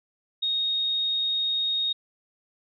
sine tone, 3729 Hz, A#7, in tune, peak -23 dBFS, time 0.42-1.93 s, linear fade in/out 10 ms, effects none

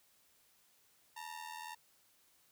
sawtooth ring-modulated tone, 913 Hz, A#5, 36 cents flat, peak -38 dBFS, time 1.16-1.75 s, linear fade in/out 10 ms, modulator 40.6 Hz, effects white hiss -70 dBFS RMS until 2.51 s

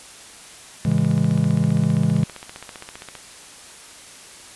click train, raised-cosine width 0.3 ms, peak -19 dBFS, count 36, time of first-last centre 0.85-3.153 s, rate 15.2 Hz
triangle chord, A major seventh, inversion none, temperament just, 110 / 137.5 / 165 / 206.2 Hz, A2 / C#3 / E3 / G#3, 0 / -14 / +2 / -12 cents, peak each -23 / -19 / -18 / -20 dBFS, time 0.85-2.24 s, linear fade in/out 5 ms
effects white hiss -42 dBFS RMS until 4.55 s + resampled to 24000 Hz

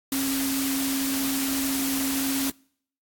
sine tone in noise, 270.9 Hz, C#4, 40 cents flat, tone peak -25 dBFS, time 0.12-2.5 s, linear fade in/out 2 ms, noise white, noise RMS -29 dBFS, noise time 0.12-2.5 s, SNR +1 dB, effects noise-tail reverb RT60 0.6 s tail -26 dB re dry + AAC 64 kbps

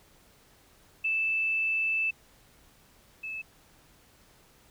sine tone pair in turn, 2637 / 2610 Hz, E7 / E7, 0 / -18 cents, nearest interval unison, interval 18 cents, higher first, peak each -25 / -34 dBFS, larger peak first, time 1.04-2.11 / 3.23-3.42 s, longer first, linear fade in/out 10 ms, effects pink hiss -60 dBFS RMS until 4.7 s

